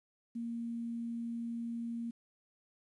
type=tone with quantisation; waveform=sine; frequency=233.1 Hz; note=A#3; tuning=in tune; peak=-36 dBFS; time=0.35-2.11 s; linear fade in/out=10 ms; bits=11; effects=resampled to 24000 Hz